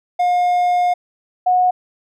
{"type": "tone pair in turn", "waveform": ["triangle", "sine"], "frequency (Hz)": [714, 729], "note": ["F5", "F#5"], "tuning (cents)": [38, -26], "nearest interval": "unison", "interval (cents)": 36, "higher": "second", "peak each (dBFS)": -11, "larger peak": "neither", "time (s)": [[0.19, 0.94], [1.46, 1.71]], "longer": "first", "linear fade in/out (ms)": 10, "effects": []}